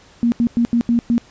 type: tone bursts at uneven times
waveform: sine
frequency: 235.6 Hz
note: A#3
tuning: 19 cents sharp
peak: -12 dBFS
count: 6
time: 0.23-0.32 / 0.4-0.47 / 0.57-0.65 / 0.73-0.81 / 0.89-0.99 / 1.1-1.18 s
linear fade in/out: 0 ms
effects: pink hiss -48 dBFS RMS until 1.3 s + resampled to 16000 Hz